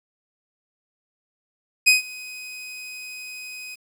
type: tone with ADSR envelope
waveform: sawtooth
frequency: 2508 Hz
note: D#7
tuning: 13 cents sharp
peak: -7 dBFS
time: 1.86-3.76 s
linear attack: 18 ms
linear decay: 140 ms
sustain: -24 dB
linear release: 21 ms
effects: low-pass 12000 Hz 12 dB/octave + 8-bit